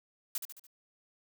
blue noise with echo, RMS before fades -34 dBFS, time 0.35-0.38 s, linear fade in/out 2 ms, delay 72 ms, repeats 4, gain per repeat -6 dB, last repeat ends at 0.668 s, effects none

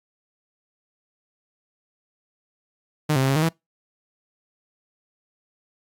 sawtooth tone with pitch steps, 152.3 / 132.3 / 134 / 136.6 / 155.7 / 163.7 Hz, D#3 / C3 / C3 / C#3 / D#3 / E3, -37 / +20 / +42 / -25 / +2 / -12 cents, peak -14 dBFS, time 3.09-3.492 s, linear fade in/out 10 ms, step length 67 ms, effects noise-tail reverb RT60 0.2 s tail -26 dB re dry + AAC 64 kbps

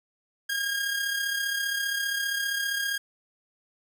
sawtooth tone with amplitude modulation, 1623 Hz, G#6, 40 cents flat, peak -21 dBFS, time 0.49-2.98 s, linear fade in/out 10 ms, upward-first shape sine, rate 35.1 Hz, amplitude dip 45%, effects none

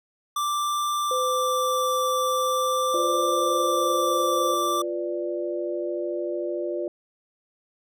square tone with vibrato, 1174.7 Hz, D6, in tune, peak -24 dBFS, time 0.36-4.82 s, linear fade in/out 5 ms, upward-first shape triangle, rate 0.44 Hz, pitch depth 9 cents each way
sine tone with pitch glide, 509 to 517.6 Hz, C5 to C5, -48 to -19 cents, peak -25 dBFS, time 1.11-4.54 s, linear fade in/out 2 ms, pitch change +29 cents, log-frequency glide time 1.35-3.93 s
sine chord, B diminished, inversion second, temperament equal, 349.2 / 493.9 / 587.3 Hz, F4 / B4 / D5, 0 / 0 / 0 cents, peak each -28 / -34 / -30 dBFS, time 2.94-6.88 s, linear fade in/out 2 ms
effects none

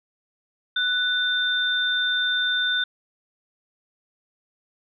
sine tone pair together, 1486 / 3580 Hz, F#6 / A7, +7 / +29 cents, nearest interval octave + minor third, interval 1522 cents, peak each -23 dBFS, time 0.76-2.84 s, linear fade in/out 5 ms, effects none

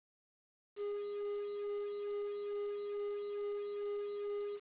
triangle tone with tremolo, 410 Hz, G#4, 22 cents flat, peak -34 dBFS, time 0.76-4.6 s, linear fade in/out 50 ms, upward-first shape sine, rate 2.3 Hz, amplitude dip 30%, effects resampled to 8000 Hz + 10-bit

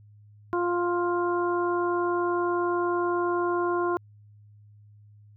harmonic tone, 350.5 Hz, F4, 6 cents sharp, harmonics 1 / 2 / 3 / 4, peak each -25 / -33 / -29 / -35 dBFS, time 0.53-3.97 s, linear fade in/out 0 ms, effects added 104 Hz sine -50 dBFS peak until 5.36 s

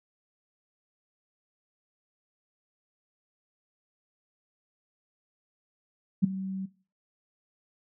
sine tone with ADSR envelope, 191 Hz, G3, 45 cents flat, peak -15 dBFS, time 6.22-6.66 s, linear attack 22 ms, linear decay 10 ms, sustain -17 dB, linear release 10 ms, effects noise-tail reverb RT60 0.4 s tail -19 dB re dry

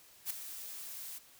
blue noise with ADSR envelope, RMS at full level -34 dBFS, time 0.25-1.19 s, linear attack 54 ms, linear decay 4 ms, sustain -11 dB, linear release 17 ms, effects white hiss -60 dBFS RMS until 1.39 s

